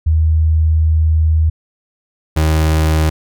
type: tone pair in turn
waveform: sine / 35% pulse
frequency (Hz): 79.2 / 78.43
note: D#2 / D#2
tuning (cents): +31 / +14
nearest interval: unison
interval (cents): 17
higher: first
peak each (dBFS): -9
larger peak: neither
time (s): 0.06-1.5 / 2.36-3.1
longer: first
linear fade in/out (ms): 10
effects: none